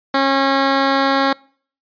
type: tone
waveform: 10% pulse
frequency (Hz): 272.5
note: C#4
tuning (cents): -29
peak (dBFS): -5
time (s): 0.14-1.33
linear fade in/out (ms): 5
effects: noise-tail reverb RT60 0.5 s tail -25 dB re dry + resampled to 11025 Hz